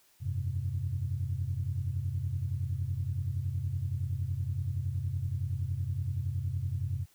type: chord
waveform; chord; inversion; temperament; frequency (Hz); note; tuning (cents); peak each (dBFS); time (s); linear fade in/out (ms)
sine; F suspended second; none; equal; 87.31 / 98 / 130.81; F2 / G2 / C3; 0 / 0 / 0; -34 / -33 / -35; 0.2-7.06; 50
effects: tanh soft clip ceiling -21 dBFS + white hiss -65 dBFS RMS until 7.14 s

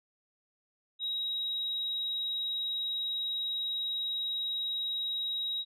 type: tone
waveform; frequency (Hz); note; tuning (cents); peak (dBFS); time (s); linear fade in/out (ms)
sine; 3820; A#7; +42; -30; 0.99-5.65; 50
effects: tanh soft clip ceiling -26 dBFS

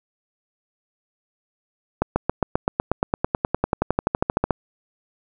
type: accelerating click train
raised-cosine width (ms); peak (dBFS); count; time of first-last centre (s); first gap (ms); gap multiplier
1; -4; 26; 2.02-4.507; 140; 0.97
effects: none

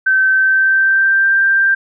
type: tone with pitch glide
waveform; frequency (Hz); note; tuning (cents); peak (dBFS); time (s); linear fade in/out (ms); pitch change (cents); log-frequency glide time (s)
sine; 1542 to 1579; G6 to G6; -29 to +12; -9; 0.06-1.75; 10; +41; 0.32-1.3
effects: none

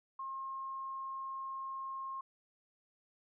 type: tone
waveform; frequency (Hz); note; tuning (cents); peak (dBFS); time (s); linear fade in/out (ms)
sine; 1071; C6; +40; -39; 0.19-2.21; 5
effects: none

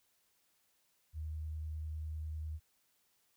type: tone with vibrato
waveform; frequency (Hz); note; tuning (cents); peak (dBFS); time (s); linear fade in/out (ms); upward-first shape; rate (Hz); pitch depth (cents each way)
sine; 77.78; D#2; 0; -38; 1.13-2.6; 50; sine; 10; 10
effects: white hiss -75 dBFS RMS until 3.36 s

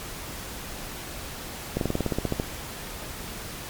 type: slowing click train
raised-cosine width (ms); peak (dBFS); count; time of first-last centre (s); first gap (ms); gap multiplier
2; -11; 12; 1.77-2.399; 42; 1.06
effects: pink hiss -37 dBFS RMS until 3.69 s + MP3 96 kbps

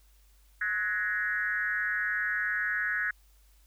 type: tone with frequency modulation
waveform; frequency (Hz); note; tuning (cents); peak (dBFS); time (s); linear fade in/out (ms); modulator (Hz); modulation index
sine; 1673; G#6; +12; -27; 0.61-3.11; 5; 197; 1.2
effects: added 50 Hz sine -58 dBFS peak until 3.66 s + white hiss -67 dBFS RMS until 3.66 s

